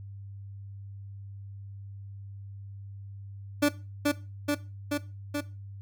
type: tone with echo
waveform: 30% pulse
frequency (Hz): 291.2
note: D4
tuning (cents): -15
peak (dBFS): -17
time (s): 3.62-3.69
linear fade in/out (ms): 10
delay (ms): 430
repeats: 4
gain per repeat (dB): -2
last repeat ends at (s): 5.41
effects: noise-tail reverb RT60 0.3 s tail -17 dB re dry + added 99 Hz sine -40 dBFS peak until 5.81 s